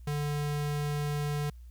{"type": "tone", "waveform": "square", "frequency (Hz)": 146.83, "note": "D3", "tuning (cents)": 0, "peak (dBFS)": -30, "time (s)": [0.07, 1.5], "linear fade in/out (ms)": 5, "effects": ["added 60 Hz sine -45 dBFS peak until 1.7 s", "white hiss -71 dBFS RMS until 1.7 s"]}